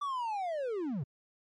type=linear sweep; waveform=triangle; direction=down; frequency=1174.7 to 116.54 Hz; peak=-30 dBFS; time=0.01-1.04 s; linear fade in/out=10 ms; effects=MP3 48 kbps